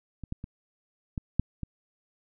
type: clicks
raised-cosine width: 5 ms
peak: -26 / -20 / -25 / -19 / -10 / -21 dBFS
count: 6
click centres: 0.237 / 0.324 / 0.441 / 1.178 / 1.396 / 1.633 s
effects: none